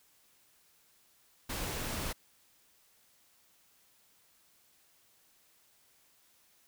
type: noise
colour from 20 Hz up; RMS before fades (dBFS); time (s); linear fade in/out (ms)
pink; -37; 1.49-2.13; 10
effects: white hiss -67 dBFS RMS until 6.67 s